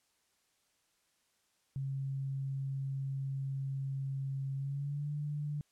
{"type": "tone with pitch glide", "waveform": "sine", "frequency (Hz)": [136, 147.45], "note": ["C#3", "D3"], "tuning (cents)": [-33, 7], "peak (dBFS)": -34, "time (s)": [1.76, 5.61], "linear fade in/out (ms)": 0, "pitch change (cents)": 140, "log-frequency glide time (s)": [4.55, 5.11], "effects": ["white hiss -75 dBFS RMS until 5.71 s", "low-pass 10000 Hz 12 dB/octave"]}